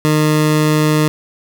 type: tone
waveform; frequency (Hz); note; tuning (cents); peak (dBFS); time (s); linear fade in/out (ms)
20% pulse; 153.2; D#3; -27; -6; 0.05-1.08; 0
effects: none